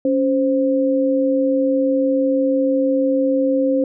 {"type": "tone pair together", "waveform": "sine", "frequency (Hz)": [277.2, 523.3], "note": ["C#4", "C5"], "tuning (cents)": [0, 0], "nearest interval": "major seventh", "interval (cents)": 1100, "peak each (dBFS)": -17, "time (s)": [0.05, 3.84], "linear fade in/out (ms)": 2, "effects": []}